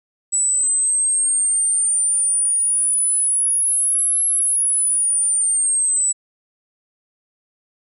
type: exponential two-way sweep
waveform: sine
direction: up then down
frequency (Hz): 7870 to 11080 to 7870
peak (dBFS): -15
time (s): 0.32-6.13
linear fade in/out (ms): 20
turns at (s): 4.26
effects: none